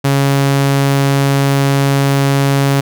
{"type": "tone", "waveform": "sawtooth", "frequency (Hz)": 138.59, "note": "C#3", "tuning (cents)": 0, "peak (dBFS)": -6, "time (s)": [0.04, 2.81], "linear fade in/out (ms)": 10, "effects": []}